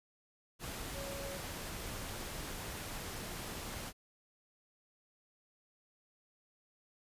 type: tone in noise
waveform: sine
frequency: 554.4 Hz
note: C#5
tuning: in tune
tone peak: -44 dBFS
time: 0.92-1.4 s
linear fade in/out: 50 ms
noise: pink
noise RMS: -43 dBFS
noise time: 0.59-3.93 s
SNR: -4 dB
effects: resampled to 32000 Hz